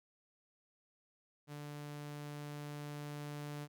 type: tone with level ramp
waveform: sawtooth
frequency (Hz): 146.83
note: D3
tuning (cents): 0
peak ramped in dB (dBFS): -41 to -38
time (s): 1.47-3.68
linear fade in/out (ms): 50
effects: none